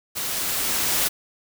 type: noise with level ramp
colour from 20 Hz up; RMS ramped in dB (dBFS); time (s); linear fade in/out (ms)
white; -28 to -21; 0.15-1.09; 20
effects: none